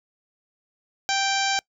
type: harmonic tone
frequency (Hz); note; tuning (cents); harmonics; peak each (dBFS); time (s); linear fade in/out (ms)
784; G5; 0; 1 / 2 / 3 / 4 / 5 / 6 / 7 / 8 / 9; -25 / -28 / -30 / -31 / -32 / -33 / -33 / -34 / -35; 1.09-1.59; 0
effects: noise-tail reverb RT60 0.1 s tail -25 dB re dry